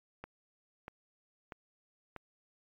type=click train; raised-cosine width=0.5 ms; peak=-28 dBFS; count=4; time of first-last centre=0.24-2.163 s; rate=1.56 Hz; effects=MP3 96 kbps